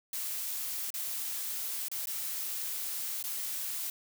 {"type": "noise with dropouts", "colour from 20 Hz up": "blue", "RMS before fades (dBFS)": -36, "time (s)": [0.13, 3.9], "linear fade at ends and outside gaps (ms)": 2, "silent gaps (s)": [[0.904, 0.94], [1.884, 1.915], [2.057, 2.071], [3.227, 3.239]], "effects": []}